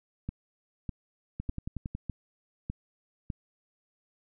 two click trains, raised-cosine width 5 ms, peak -21 / -22 dBFS, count 6 / 7, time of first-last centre 0.29-3.302 / 1.4-1.95 s, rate 1.66 / 10.9 Hz, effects none

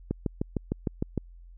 click train, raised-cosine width 3 ms, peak -14 dBFS, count 8, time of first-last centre 0.11-1.177 s, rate 6.56 Hz, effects added 43 Hz sine -46 dBFS peak until 1.57 s

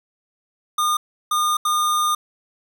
square tone bursts at uneven times, 1216 Hz, D#6, 40 cents flat, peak -18 dBFS, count 3, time 0.78-0.97 / 1.31-1.57 / 1.65-2.15 s, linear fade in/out 5 ms, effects none

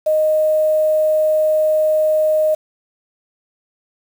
sine tone with quantisation, 620 Hz, D#5, 6 cents flat, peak -12 dBFS, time 0.06-2.55 s, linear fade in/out 10 ms, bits 6, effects none

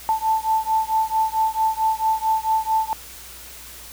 sine beating tone pair, 880 / 884.5 Hz, A5 / A5, 0 / +9 cents, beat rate 4.5 Hz, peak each -21 / -21 dBFS, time 0.09-2.93 s, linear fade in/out 0 ms, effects added 60 Hz sine -47 dBFS peak until 3.92 s + white hiss -40 dBFS RMS until 3.92 s

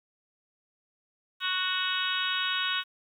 harmonic tone with a mistuned harmonic, 370 Hz, F#4, in tune, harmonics 3 / 4 / 5 / 6 / 7 / 8 / 9 / 10, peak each -35 / -32 / -40 / -42 / -36 / -34 / -36 / -33 dBFS, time 1.4-2.84 s, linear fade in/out 50 ms, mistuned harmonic 10, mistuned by +21 cents, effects 10-bit

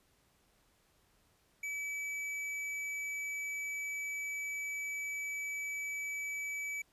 triangle tone with hard clipping, 2295 Hz, D7, 40 cents flat, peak -38 dBFS, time 1.63-6.82 s, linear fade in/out 5 ms, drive 12 dB, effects pink hiss -71 dBFS RMS until 6.92 s + resampled to 32000 Hz

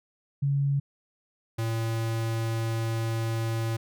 sine / square tone pair in turn, 140.2 / 113.48 Hz, C#3 / A#2, +20 / -46 cents, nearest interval major third, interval 366 cents, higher first, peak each -22 / -27 dBFS, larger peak first, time 0.42-0.8 / 1.58-3.77 s, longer second, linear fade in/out 10 ms, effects none

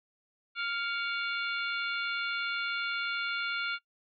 harmonic tone with a mistuned harmonic, 698.5 Hz, F5, in tune, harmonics 2 / 3 / 4 / 5 / 6, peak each -33 / -37 / -39 / -41 / -43 dBFS, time 0.55-3.79 s, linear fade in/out 50 ms, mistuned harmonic 3, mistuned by +120 cents, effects noise-tail reverb RT60 0.1 s tail -21 dB re dry

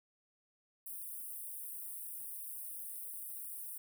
white high-pass noise, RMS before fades -45 dBFS, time 0.86-3.78 s, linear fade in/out 5 ms, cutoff 8700 Hz, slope 96 dB/octave, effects none

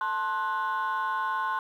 sine chord, F# diminished, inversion first, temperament equal with one note detuned, 880 / 1057.4 / 1480 Hz, A5 / C6 / F#6, 0 / +18 / 0 cents, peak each -31 / -27 / -31 dBFS, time 0.01-1.59 s, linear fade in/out 2 ms, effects tanh soft clip ceiling -22 dBFS + 10-bit

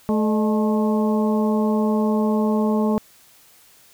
harmonic tone with a mistuned harmonic, 215.9 Hz, A3, 33 cents flat, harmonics 1 / 2 / 3 / 4 / 5, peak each -18 / -24 / -28 / -30 / -32 dBFS, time 0.09-2.98 s, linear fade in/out 0 ms, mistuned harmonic 3, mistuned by -87 cents, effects white hiss -52 dBFS RMS until 3.93 s

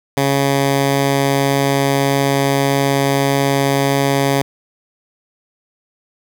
10% pulse tone, 138.59 Hz, C#3, in tune, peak -5 dBFS, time 0.17-4.42 s, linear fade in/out 2 ms, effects none

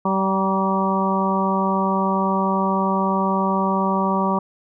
harmonic tone with a mistuned harmonic, 192.7 Hz, G3, 29 cents flat, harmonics 1 / 2 / 3 / 4 / 5 / 6, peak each -21 / -27 / -27 / -28 / -23 / -25 dBFS, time 0.05-4.39 s, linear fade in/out 5 ms, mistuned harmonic 5, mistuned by -19 cents, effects none

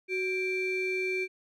triangle ring-modulated tone, 987 Hz, B5, 1 cent flat, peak -23 dBFS, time 0.08-1.28 s, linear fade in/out 50 ms, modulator 1360 Hz, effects none

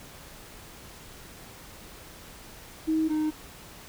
sine / triangle tone pair in turn, 316.6 / 308.3 Hz, D#4 / D#4, +30 / -16 cents, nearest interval unison, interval 46 cents, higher first, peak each -22 dBFS, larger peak neither, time 2.87-3.09 / 3.09-3.31 s, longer neither, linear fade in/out 20 ms, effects pink hiss -47 dBFS RMS until 3.88 s

